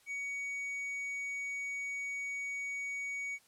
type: tone with tanh clipping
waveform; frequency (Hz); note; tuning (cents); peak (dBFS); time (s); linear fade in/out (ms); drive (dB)
sine; 2250; C#7; +25; -37; 0.06-3.39; 50; 5
effects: white hiss -66 dBFS RMS until 3.47 s + low-pass 11000 Hz 12 dB/octave